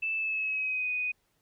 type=tone with pitch glide; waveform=sine; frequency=2637 to 2490 Hz; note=E7 to D#7; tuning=0 to +1 cents; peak=-28 dBFS; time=0.02-1.12 s; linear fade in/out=10 ms; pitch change=-99 cents; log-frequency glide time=0.15-0.9 s; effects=pink hiss -73 dBFS RMS until 1.41 s